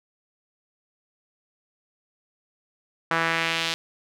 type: tone with band-pass filter sweep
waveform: sawtooth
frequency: 164.81 Hz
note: E3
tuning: in tune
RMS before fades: -25 dBFS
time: 3.11-3.74 s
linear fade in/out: 0 ms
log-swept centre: 1400 to 3800 Hz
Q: 1.6
effects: none